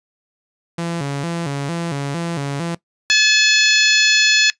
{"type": "tone with vibrato", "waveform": "sawtooth", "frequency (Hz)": 154.3, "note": "D#3", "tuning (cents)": -14, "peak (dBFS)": -17, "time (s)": [0.78, 2.75], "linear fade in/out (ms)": 5, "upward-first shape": "square", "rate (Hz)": 2.2, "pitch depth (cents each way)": 160}
{"type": "harmonic tone", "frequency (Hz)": 859, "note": "A5", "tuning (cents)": -42, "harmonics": [2, 3, 4, 5, 6, 7, 8], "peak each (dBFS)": [-15, -17, -19, -18, -22, -25, -24], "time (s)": [3.1, 4.5], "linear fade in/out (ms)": 0}
{"effects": ["noise-tail reverb RT60 0.1 s tail -19 dB re dry", "resampled to 22050 Hz"]}